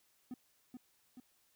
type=tone with echo; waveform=triangle; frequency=250.3 Hz; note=B3; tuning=23 cents sharp; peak=-39 dBFS; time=0.31-0.34 s; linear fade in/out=2 ms; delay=430 ms; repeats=2; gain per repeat=-4 dB; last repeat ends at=1.2 s; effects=white hiss -73 dBFS RMS until 1.55 s